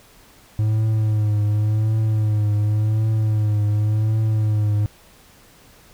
triangle tone with vibrato, 107.1 Hz, A2, 46 cents flat, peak -14 dBFS, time 0.59-4.86 s, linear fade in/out 0 ms, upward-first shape triangle, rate 0.9 Hz, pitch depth 51 cents each way, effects pink hiss -50 dBFS RMS until 5.93 s

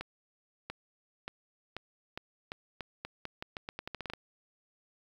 accelerating click train, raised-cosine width 0.3 ms, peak -22 dBFS, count 19, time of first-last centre 0.01-4.136 s, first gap 690 ms, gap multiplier 0.84, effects 9-bit

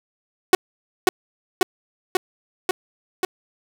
sawtooth tone with echo, 370 Hz, F#4, in tune, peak -5 dBFS, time 0.53-0.55 s, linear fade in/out 2 ms, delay 540 ms, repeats 5, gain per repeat -2 dB, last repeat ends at 3.25 s, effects 7-bit

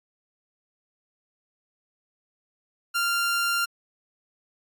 sawtooth tone, 1390 Hz, F6, 9 cents flat, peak -19 dBFS, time 2.94-3.66 s, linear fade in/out 20 ms, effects AAC 64 kbps

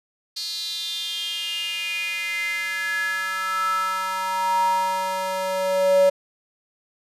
square tone with high-pass filter sweep, 188.3 Hz, F#3, 31 cents sharp, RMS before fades -24 dBFS, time 0.36-6.1 s, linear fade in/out 10 ms, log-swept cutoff 4400 to 550 Hz, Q 7.6, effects resampled to 32000 Hz

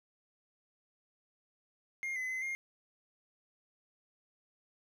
triangle tone with pitch steps, 2125 / 2027 / 2045 / 2125 Hz, C7 / B6 / C7 / C7, +26 / +45 / -40 / +26 cents, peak -33 dBFS, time 2.03-2.55 s, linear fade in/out 0 ms, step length 130 ms, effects none

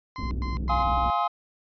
35% pulse tone bursts, 1035 Hz, C6, 19 cents flat, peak -33 dBFS, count 3, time 0.16-0.83 s, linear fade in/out 0 ms, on 150 ms, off 110 ms
white low-pass noise, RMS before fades -35 dBFS, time 0.18-1.1 s, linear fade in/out 10 ms, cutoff 280 Hz, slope 24 dB/octave
sine tone with vibrato, 62.4 Hz, B1, 19 cents sharp, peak -27 dBFS, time 0.23-1.1 s, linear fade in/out 0 ms, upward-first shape sine, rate 14 Hz, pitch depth 12 cents each way
triangle chord, F minor seventh, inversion none, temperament equal with one note detuned, 698.5 / 830.6 / 1046.5 / 1272.9 Hz, F5 / Ab5 / C6 / Eb6, 0 / 0 / 0 / +39 cents, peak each -26 dBFS, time 0.69-1.28 s, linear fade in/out 10 ms
effects resampled to 11025 Hz

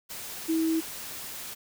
sine tone in noise, 323.3 Hz, E4, 34 cents flat, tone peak -23 dBFS, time 0.48-0.81 s, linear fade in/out 20 ms, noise white, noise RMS -39 dBFS, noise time 0.09-1.55 s, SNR +13 dB, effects none

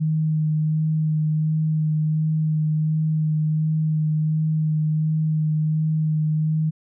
sine tone with vibrato, 155.56 Hz, D#3, in tune, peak -18 dBFS, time 0-6.71 s, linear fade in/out 20 ms, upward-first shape sine, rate 1.4 Hz, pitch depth 14 cents each way, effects none

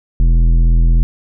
triangle tone with tanh clipping, 41.66 Hz, E1, 19 cents sharp, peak -9 dBFS, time 0.2-1.03 s, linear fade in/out 0 ms, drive 15 dB, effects none

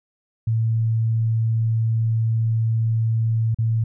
sine tone with dropouts, 112.8 Hz, A2, 44 cents sharp, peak -17 dBFS, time 0.47-3.84 s, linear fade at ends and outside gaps 5 ms, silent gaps 3.546-3.586 s, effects none

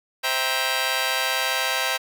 10% pulse chord, C dominant seventh, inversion none, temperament just, 523.3 / 654.1 / 784.9 / 941.9 Hz, C5 / E5 / G5 / Bb5, 0 / -14 / +2 / +18 cents, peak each -20 dBFS, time 0.23-1.98 s, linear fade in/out 20 ms, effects none

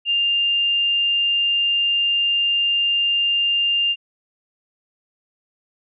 sine tone, 2800 Hz, F7, 4 cents sharp, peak -16 dBFS, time 0.05-3.96 s, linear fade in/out 50 ms, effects none

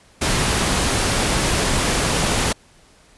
pink noise, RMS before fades -19 dBFS, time 0.21-2.53 s, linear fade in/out 10 ms, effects pink hiss -52 dBFS RMS until 3.17 s + resampled to 24000 Hz

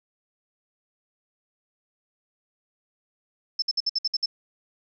sine tone bursts, 5274 Hz, E8, in tune, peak -21 dBFS, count 8, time 3.59-4.259 s, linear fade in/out 5 ms, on 32 ms, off 59 ms, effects none

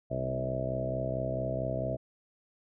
harmonic tone with a mistuned harmonic, 64.5 Hz, C2, 24 cents flat, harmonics 1 / 2 / 3 / 4 / 5 / 6 / 7 / 8 / 9 / 10, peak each -42 / -35 / -43 / -42 / -43 / -45 / -46 / -41 / -39 / -34 dBFS, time 0.1-1.97 s, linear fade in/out 20 ms, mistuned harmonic 3, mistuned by +17 cents, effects none

